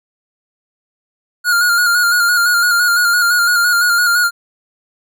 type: tone with vibrato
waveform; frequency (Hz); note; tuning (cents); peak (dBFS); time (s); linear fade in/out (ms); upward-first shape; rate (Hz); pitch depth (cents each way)
square; 1424; F6; +33; -11; 1.44-4.31; 50; square; 5.9; 32
effects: none